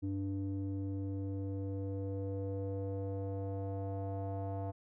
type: tone with low-pass filter sweep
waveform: square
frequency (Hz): 97.7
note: G2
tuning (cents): -5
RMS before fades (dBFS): -38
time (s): 0.02-4.72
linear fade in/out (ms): 20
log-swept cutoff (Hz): 310 to 730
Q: 3.5
effects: none